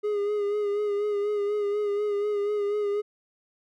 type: tone with vibrato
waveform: triangle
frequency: 412.4 Hz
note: G#4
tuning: 12 cents flat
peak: -22 dBFS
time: 0.03-3.02 s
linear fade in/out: 20 ms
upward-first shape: sine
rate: 4.1 Hz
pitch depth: 35 cents each way
effects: none